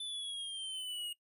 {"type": "exponential sweep", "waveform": "square", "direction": "down", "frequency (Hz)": [3519, 2860], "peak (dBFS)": -39, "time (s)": [0, 1.13], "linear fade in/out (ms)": 5, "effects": ["noise-tail reverb RT60 0.1 s tail -19 dB re dry", "resampled to 32000 Hz"]}